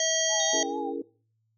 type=harmonic tone; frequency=645 Hz; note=E5; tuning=38 cents flat; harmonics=1 / 3 / 5 / 7 / 9 / 10; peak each=-29 / -34 / -30 / -35 / -30 / -29 dBFS; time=0-0.63 s; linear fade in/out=2 ms
type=tone with vibrato; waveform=sine; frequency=820 Hz; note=G#5; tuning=22 cents flat; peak=-33 dBFS; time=0.28-0.94 s; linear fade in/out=50 ms; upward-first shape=triangle; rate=4.5 Hz; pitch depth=77 cents each way
type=tone with exponential decay; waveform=sine; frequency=3729 Hz; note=A#7; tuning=in tune; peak=-31 dBFS; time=0.4-0.96 s; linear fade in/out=0 ms; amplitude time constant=120 ms
type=chord; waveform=sine; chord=A# half-diminished seventh; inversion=first; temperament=just; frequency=279.7 / 335.6 / 419.5 / 466.2 Hz; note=C#4 / E4 / G#4 / A#4; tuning=+16 / +31 / +17 / 0 cents; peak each=-35 dBFS; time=0.53-1.02 s; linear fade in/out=5 ms
effects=noise-tail reverb RT60 0.4 s tail -19 dB re dry + added 111 Hz sine -70 dBFS peak until 1.57 s